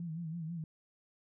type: tone with vibrato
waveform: sine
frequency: 164.81 Hz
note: E3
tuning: in tune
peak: -37 dBFS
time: 0-0.64 s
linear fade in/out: 2 ms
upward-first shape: sine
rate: 6.1 Hz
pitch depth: 90 cents each way
effects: none